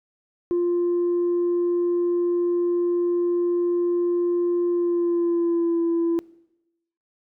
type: tone with pitch glide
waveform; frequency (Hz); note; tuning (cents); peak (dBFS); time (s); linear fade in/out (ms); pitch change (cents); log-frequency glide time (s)
sine; 349.2 to 336.3; F4 to E4; 0 to +35; -17; 0.51-6.19; 0; -65; 4.69-5.82
effects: noise-tail reverb RT60 0.9 s tail -23 dB re dry + tanh soft clip ceiling -17 dBFS